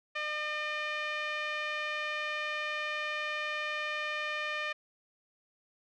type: tone with low-pass filter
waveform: 5% pulse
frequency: 604 Hz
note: D5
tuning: 48 cents sharp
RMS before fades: -35 dBFS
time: 0.15-4.73 s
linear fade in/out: 10 ms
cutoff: 2200 Hz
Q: 1.9
effects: none